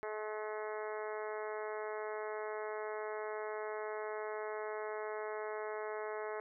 harmonic tone, 214.1 Hz, A3, 47 cents flat, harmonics 2 / 3 / 4 / 5 / 6 / 7 / 8 / 9 / 10, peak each -41 / -45 / -47 / -49 / -51 / -52 / -53 / -54 / -55 dBFS, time 0.03-6.4 s, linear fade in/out 0 ms, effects none

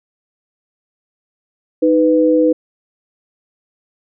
sine tone pair together, 311.9 / 497.5 Hz, D#4 / B4, +4 / +13 cents, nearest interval minor sixth, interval 809 cents, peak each -12 dBFS, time 1.82-2.53 s, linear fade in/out 10 ms, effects none

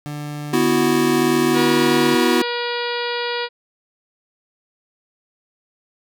30% pulse tone, 147.6 Hz, D3, 9 cents sharp, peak -24 dBFS, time 0.06-2.15 s, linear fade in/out 0 ms
square chord, B suspended fourth, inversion none, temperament equal, 246.9 / 329.6 / 370 Hz, B3 / E4 / F#4, 0 / 0 / 0 cents, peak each -20 dBFS, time 0.53-2.42 s, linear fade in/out 5 ms
harmonic tone, 480 Hz, B4, 49 cents flat, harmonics 1 / 2 / 3 / 4 / 5 / 6 / 7 / 8 / 9 / 10, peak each -25 / -28 / -30 / -31 / -32 / -33 / -33 / -34 / -35 / -35 dBFS, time 1.53-3.49 s, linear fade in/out 50 ms
effects none

